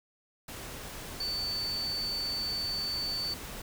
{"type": "tone in noise", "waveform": "sine", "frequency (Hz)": 4500, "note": "C#8", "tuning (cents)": 25, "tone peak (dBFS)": -31, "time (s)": [1.2, 3.34], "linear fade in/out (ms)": 5, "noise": "pink", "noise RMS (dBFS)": -42, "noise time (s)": [0.48, 3.62], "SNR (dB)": 8, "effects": []}